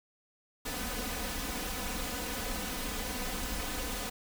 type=noise with comb filter; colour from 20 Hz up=pink; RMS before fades=-36 dBFS; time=0.65-4.1 s; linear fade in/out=10 ms; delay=4 ms; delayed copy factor=+1; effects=none